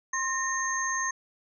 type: tone cluster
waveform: sine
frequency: 1057 / 1833 / 6370 Hz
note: C6 / A#6 / G8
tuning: +17 / -30 / +27 cents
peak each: -31 dBFS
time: 0.13-1.11 s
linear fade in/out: 5 ms
effects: none